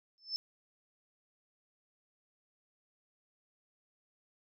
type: tone with exponential growth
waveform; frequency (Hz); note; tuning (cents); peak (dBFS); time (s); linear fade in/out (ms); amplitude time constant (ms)
sine; 5274; E8; 0; -29; 0.18-0.36; 0; 37
effects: none